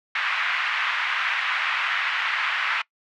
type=band-pass noise; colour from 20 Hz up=white; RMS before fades=-25 dBFS; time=0.15-2.82 s; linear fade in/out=5 ms; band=1100 to 2500 Hz; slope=24 dB/octave; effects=noise-tail reverb RT60 0.1 s tail -22 dB re dry